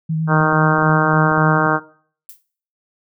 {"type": "tone with vibrato", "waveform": "sine", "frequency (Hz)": 159, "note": "D#3", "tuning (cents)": 38, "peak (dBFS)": -17, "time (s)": [0.09, 1.67], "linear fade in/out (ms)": 10, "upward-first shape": "sine", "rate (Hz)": 9.5, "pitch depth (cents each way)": 21}
{"type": "harmonic tone", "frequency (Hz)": 155.4, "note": "D#3", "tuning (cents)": -2, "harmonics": [1, 2, 3, 4, 5, 6, 7, 8, 9, 10], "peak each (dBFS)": [-23, -23, -23, -23, -23, -23, -23, -23, -23, -23], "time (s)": [0.27, 1.8], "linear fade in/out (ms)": 50}
{"type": "clicks", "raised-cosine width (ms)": 3, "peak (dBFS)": -23, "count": 8, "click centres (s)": [0.408, 0.528, 0.785, 0.824, 0.898, 1.137, 1.316, 1.38]}
{"type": "noise with exponential decay", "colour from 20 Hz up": "violet", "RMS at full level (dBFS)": -33, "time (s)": [2.29, 2.43], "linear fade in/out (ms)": 2, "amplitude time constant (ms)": 30}
{"effects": ["noise-tail reverb RT60 0.5 s tail -18 dB re dry"]}